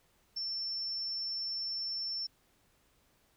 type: tone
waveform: sine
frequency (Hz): 5390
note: E8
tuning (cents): +38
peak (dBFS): -34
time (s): 0.36-2.27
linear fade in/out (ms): 10
effects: pink hiss -70 dBFS RMS until 3.36 s